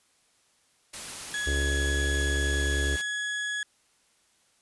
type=noise; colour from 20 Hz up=white; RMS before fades=-38 dBFS; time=0.93-3.02 s; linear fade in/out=10 ms
type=tone; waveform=35% pulse; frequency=1682 Hz; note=G#6; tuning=22 cents sharp; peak=-27 dBFS; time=1.34-3.63 s; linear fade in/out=2 ms
type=harmonic tone; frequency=70.2 Hz; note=C#2; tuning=22 cents sharp; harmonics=1 / 2 / 4 / 5 / 6 / 7 / 8 / 9; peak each=-26 / -41 / -38 / -38 / -38 / -46 / -46 / -48 dBFS; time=1.46-2.97 s; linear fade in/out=20 ms
effects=white hiss -66 dBFS RMS until 4.61 s + resampled to 24000 Hz